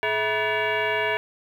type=tone with frequency modulation; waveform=sine; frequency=653 Hz; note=E5; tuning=17 cents flat; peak=-21 dBFS; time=0.03-1.17 s; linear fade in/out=0 ms; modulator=540 Hz; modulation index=3.7; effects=9-bit